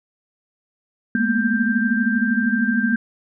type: tone cluster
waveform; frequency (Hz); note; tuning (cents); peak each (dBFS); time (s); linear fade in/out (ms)
sine; 210.3 / 229.8 / 242.7 / 1578; G#3 / A#3 / B3 / G6; +22 / -25 / -30 / +11; -22; 1.15-2.96; 2
effects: none